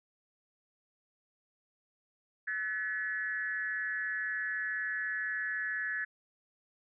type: tone with frequency modulation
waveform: sine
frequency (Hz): 1717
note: A6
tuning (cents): -43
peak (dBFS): -32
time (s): 2.47-6.05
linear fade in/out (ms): 10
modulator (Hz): 202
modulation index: 0.82
effects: none